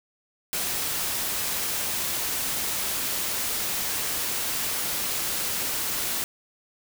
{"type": "noise", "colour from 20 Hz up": "white", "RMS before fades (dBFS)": -28, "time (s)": [0.53, 6.24], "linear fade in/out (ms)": 0, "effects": []}